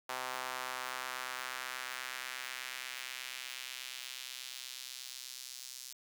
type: tone with high-pass filter sweep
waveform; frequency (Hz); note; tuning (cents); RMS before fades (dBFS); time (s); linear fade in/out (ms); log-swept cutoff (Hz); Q
sawtooth; 128.3; C3; -34; -43; 0.09-5.93; 5; 890 to 5400; 1.3
effects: none